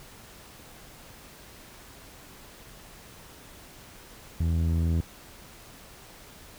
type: tone with low-pass filter sweep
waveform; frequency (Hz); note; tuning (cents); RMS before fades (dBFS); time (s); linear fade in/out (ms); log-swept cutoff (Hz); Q
sawtooth; 82.5; E2; +2; -25; 4.4-5.01; 5; 170 to 260; 0.72
effects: pink hiss -49 dBFS RMS until 6.58 s